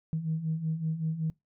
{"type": "beating tone pair", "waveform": "sine", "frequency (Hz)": [155.9, 161.2], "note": ["D#3", "E3"], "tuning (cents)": [4, -38], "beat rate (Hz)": 5.3, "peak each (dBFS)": [-34, -29], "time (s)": [0.13, 1.3], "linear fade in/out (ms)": 0, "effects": ["noise-tail reverb RT60 0.2 s tail -24 dB re dry", "tanh soft clip ceiling -21 dBFS"]}